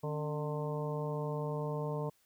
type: harmonic tone with a mistuned harmonic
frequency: 150.2 Hz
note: D3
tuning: 39 cents sharp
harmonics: 1 / 2 / 3 / 4 / 5 / 6 / 7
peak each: -36 / -46 / -39 / -42 / -52 / -45 / -47 dBFS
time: 0.03-2.1 s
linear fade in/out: 10 ms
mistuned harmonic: 2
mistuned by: -120 cents
effects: white hiss -71 dBFS RMS until 2.25 s